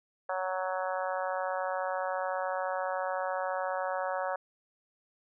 harmonic tone, 185.9 Hz, F#3, 8 cents sharp, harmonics 3 / 4 / 5 / 6 / 7 / 8 / 9, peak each -34 / -36 / -38 / -40 / -41 / -42 / -43 dBFS, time 0.29-4.36 s, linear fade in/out 5 ms, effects none

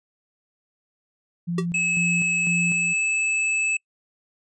sine tone with tremolo, 172.2 Hz, F3, 24 cents flat, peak -23 dBFS, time 1.47-2.94 s, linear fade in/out 20 ms, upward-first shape square, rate 2 Hz, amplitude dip 60%
square tone with exponential decay, 383.5 Hz, G4, 38 cents flat, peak -20 dBFS, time 1.58-1.66 s, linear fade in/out 5 ms, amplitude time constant 17 ms
square tone with pitch glide, 2588 to 2612 Hz, E7 to E7, -32 to -17 cents, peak -21 dBFS, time 1.74-3.77 s, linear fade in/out 5 ms, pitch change +15 cents, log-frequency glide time 2.36-3.03 s
effects noise-tail reverb RT60 0.1 s tail -26 dB re dry + resampled to 22050 Hz

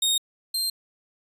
sawtooth tone pair in turn, 3716 / 4171 Hz, A#7 / C8, -6 / -6 cents, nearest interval major second, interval 200 cents, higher second, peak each -17 / -21 dBFS, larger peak first, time 0.02-0.18 / 0.54-0.7 s, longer neither, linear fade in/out 5 ms, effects resampled to 32000 Hz

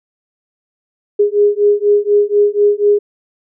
sine beating tone pair, 410 / 414.1 Hz, G#4 / G#4, -22 / -5 cents, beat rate 4.1 Hz, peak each -12 dBFS, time 1.19-2.99 s, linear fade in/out 10 ms, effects none

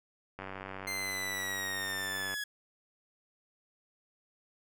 click train, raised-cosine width 0.5 ms, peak -26 dBFS, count 188, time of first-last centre 0.39-2.34 s, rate 95.9 Hz
sawtooth linear sweep, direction down, 2093 to 1670 Hz, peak -31 dBFS, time 0.87-2.44 s, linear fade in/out 5 ms
effects none

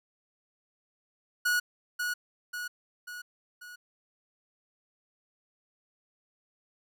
45% pulse tone with echo, 1459 Hz, F#6, 25 cents flat, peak -24 dBFS, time 1.45-1.6 s, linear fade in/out 10 ms, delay 540 ms, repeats 4, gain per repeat -5 dB, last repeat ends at 3.76 s, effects none

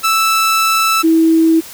sawtooth / sine tone pair in turn, 1318.5 / 324.7 Hz, E6 / E4, 0 / -26 cents, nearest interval 2 octaves, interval 2426 cents, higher first, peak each -7 dBFS, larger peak neither, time 0.03-1.03 / 1.03-1.61 s, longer first, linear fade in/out 20 ms, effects white hiss -33 dBFS RMS until 1.73 s

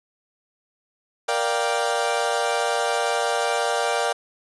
30% pulse chord, G minor seventh, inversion first, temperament equal with one note detuned, 469.4 / 587.3 / 698.5 / 784 Hz, Bb4 / D5 / F5 / G5, +12 / 0 / 0 / 0 cents, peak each -24 dBFS, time 1.28-4.13 s, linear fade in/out 10 ms, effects resampled to 24000 Hz

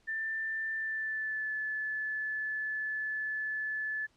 sine tone with pitch glide, 1779 to 1732.4 Hz, A6 to A6, +19 to -27 cents, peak -32 dBFS, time 0.07-4.07 s, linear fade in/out 20 ms, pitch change -46 cents, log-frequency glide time 0.74-1.53 s, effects pink hiss -69 dBFS RMS until 4.16 s + low-pass 7000 Hz 12 dB/octave

